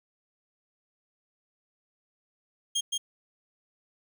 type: tone with echo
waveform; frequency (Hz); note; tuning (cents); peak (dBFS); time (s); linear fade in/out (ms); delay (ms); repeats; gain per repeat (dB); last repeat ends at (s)
25% pulse; 3228; G#7; -50; -22; 2.75-2.81; 10; 170; 1; -2; 2.98
effects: none